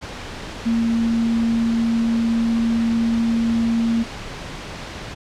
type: tone in noise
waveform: sine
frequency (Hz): 229.8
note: A#3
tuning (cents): -25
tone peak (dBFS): -16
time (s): 0.65-4.04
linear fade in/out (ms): 20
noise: pink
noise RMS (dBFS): -32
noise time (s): 0.01-5.15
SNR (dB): +13
effects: low-pass 5000 Hz 12 dB/octave